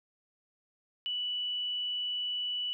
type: tone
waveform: sine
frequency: 2960 Hz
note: F#7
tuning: in tune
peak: -31 dBFS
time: 1.06-2.73 s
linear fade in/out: 0 ms
effects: none